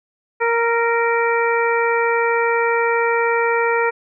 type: harmonic tone with a mistuned harmonic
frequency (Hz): 466.2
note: A#4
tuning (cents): 0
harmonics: 1 / 2 / 3 / 4 / 5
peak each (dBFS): -18 / -21 / -23 / -24 / -25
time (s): 0.4-3.91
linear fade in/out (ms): 20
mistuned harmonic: 3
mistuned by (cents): -21
effects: none